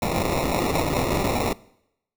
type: noise with sample-and-hold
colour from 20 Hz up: white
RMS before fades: -23 dBFS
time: 0.02-1.53 s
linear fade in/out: 2 ms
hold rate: 1575 Hz
effects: noise-tail reverb RT60 0.8 s tail -22 dB re dry